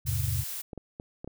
sine chord, E augmented, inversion none, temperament just, 82.41 / 103.01 / 128.76 Hz, E2 / G#2 / B#2, 0 / -14 / -27 cents, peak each -31 dBFS, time 0.05-0.44 s, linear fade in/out 20 ms
blue noise, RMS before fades -36 dBFS, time 0.06-0.62 s, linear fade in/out 10 ms
clicks, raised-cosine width 2 ms, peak -25 dBFS, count 5, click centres 0.732 / 0.777 / 0.999 / 1.245 / 1.276 s
effects none

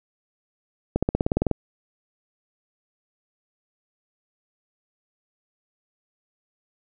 accelerating click train, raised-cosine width 2 ms, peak -7 dBFS, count 11, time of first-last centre 0.96-1.513 s, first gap 66 ms, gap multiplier 0.96, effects none

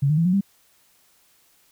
sine tone with pitch steps, 139.7 / 152.34 / 166.13 / 181.17 / 197.57 Hz, C#3 / D#3 / E3 / F#3 / G3, +14 / -36 / +14 / -36 / +14 cents, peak -16 dBFS, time 0.02-0.41 s, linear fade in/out 10 ms, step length 78 ms, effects white hiss -60 dBFS RMS until 1.71 s

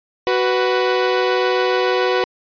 sawtooth tone pair together, 372.2 / 493.9 Hz, F#4 / B4, +10 / 0 cents, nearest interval perfect fourth, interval 490 cents, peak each -14 dBFS, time 0.27-2.24 s, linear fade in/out 0 ms, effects resampled to 11025 Hz

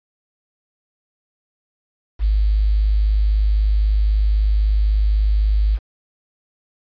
sine tone with quantisation, 51.91 Hz, G#1, in tune, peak -13 dBFS, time 2.19-5.79 s, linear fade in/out 50 ms, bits 7, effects resampled to 11025 Hz

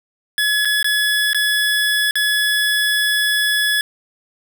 25% pulse tone with dropouts, 1700 Hz, G#6, 40 cents sharp, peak -11 dBFS, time 0.38-3.81 s, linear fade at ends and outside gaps 1 ms, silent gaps 0.649-0.654 / 0.828-0.844 / 1.332-1.346 / 2.11-2.155 s, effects none

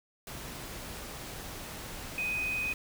sine tone in noise, 2503 Hz, D#7, 10 cents sharp, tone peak -30 dBFS, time 2.18-2.73 s, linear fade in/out 2 ms, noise pink, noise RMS -42 dBFS, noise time 0.27-2.74 s, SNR +9 dB, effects none

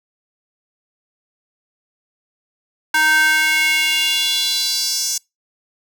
square tone with high-pass filter sweep, 311.1 Hz, D#4, in tune, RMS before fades -17 dBFS, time 2.94-5.18 s, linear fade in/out 5 ms, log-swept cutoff 1300 to 6100 Hz, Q 3.5, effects noise-tail reverb RT60 0.2 s tail -25 dB re dry

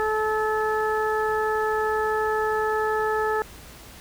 harmonic tone, 432.6 Hz, A4, 29 cents flat, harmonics 1 / 2 / 3 / 4, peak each -24 / -27 / -29 / -30 dBFS, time 0-3.42 s, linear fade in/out 0 ms, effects added 60 Hz sine -50 dBFS peak until 4 s + pink hiss -45 dBFS RMS until 4 s

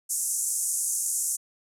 white band-pass noise, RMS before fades -28 dBFS, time 0.09-1.37 s, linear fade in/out 20 ms, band 6400 to 11000 Hz, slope 48 dB/octave, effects none

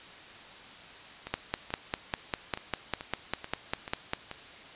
two click trains, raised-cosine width 0.3 ms, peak -22 / -12 dBFS, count 8 / 15, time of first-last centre 1.27-4.313 / 1.34-4.134 s, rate 2.3 / 5.01 Hz, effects white hiss -48 dBFS RMS until 4.75 s + resampled to 8000 Hz

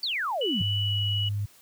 sine exponential sweep, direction down, 4733 to 160 Hz, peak -26 dBFS, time 0.03-0.62 s, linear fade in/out 2 ms
sine tone with pitch glide, 2956 to 2932 Hz, F#7 to F#7, -2 to -16 cents, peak -27 dBFS, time 0.41-1.29 s, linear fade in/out 5 ms, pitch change -14 cents, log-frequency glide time 0.79-0.96 s
sine tone, 102.3 Hz, G#2, 26 cents flat, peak -26 dBFS, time 0.6-1.46 s, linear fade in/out 10 ms
effects white hiss -56 dBFS RMS until 1.61 s

